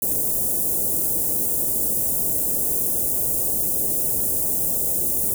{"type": "band-stop noise", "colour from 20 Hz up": "white", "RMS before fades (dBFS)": -22, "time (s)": [0.02, 5.34], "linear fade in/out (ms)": 2, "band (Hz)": [590, 8800], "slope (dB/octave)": 24, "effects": []}